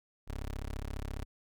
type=tone; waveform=20% pulse; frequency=34.65 Hz; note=C#1; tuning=in tune; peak=-32 dBFS; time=0.27-1.25 s; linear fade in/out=20 ms; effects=none